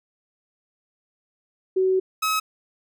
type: tone pair in turn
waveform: sine / sawtooth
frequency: 376.2 / 1280.1 Hz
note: F#4 / D#6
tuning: +29 / +49 cents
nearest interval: octave + major sixth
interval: 2120 cents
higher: second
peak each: -17 dBFS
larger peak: neither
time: 1.76-2 / 2.22-2.4 s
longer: first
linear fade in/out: 10 ms
effects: none